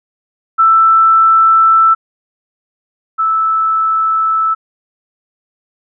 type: tone pair in turn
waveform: sine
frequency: 1326 / 1313 Hz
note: E6 / E6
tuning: +10 / -7 cents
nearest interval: unison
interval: 17 cents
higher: first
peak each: -5 / -10 dBFS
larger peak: first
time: 0.58-1.95 / 3.18-4.55 s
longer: neither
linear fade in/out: 20 ms
effects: none